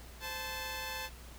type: tone pair together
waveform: 10% pulse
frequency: 519.1 / 873 Hz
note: C5 / A5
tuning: -14 / -14 cents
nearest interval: major sixth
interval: 900 cents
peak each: -35 / -31 dBFS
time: 0.2-1.1 s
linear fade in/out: 50 ms
effects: added 60 Hz sine -50 dBFS peak until 1.38 s + pink hiss -54 dBFS RMS until 1.38 s